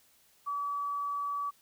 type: tone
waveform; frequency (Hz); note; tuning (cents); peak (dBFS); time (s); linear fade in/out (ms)
sine; 1145; D6; -44; -31; 0.46-1.51; 20
effects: white hiss -65 dBFS RMS until 1.61 s